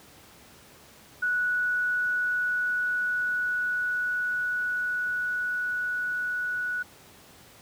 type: tone with level ramp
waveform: sine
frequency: 1472 Hz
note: F#6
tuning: 9 cents flat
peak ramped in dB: -23 to -27 dBFS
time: 1.22-6.83 s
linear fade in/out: 10 ms
effects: pink hiss -52 dBFS RMS until 7.61 s + high-pass 80 Hz 12 dB/octave